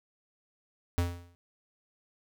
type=tone with exponential decay; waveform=square; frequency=87 Hz; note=F2; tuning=6 cents flat; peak=-23 dBFS; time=0.98-1.35 s; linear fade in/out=0 ms; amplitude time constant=80 ms; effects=none